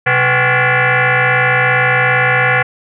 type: tone with frequency modulation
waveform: sine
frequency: 128.3 Hz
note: C3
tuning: 34 cents flat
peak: -9 dBFS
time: 0.06-2.63 s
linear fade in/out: 10 ms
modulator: 314 Hz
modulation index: 6.9
effects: none